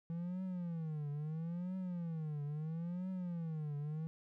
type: tone with vibrato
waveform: triangle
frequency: 164.81 Hz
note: E3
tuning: in tune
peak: -36 dBFS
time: 0.1-4.07 s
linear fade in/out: 0 ms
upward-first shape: triangle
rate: 0.75 Hz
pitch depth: 240 cents each way
effects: none